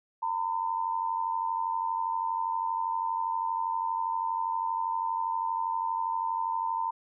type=tone pair together; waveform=sine; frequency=914 / 1006.5 Hz; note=A#5 / B5; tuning=-34 / +33 cents; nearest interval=major second; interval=167 cents; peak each=-29 / -32 dBFS; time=0.22-6.91 s; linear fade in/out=10 ms; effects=none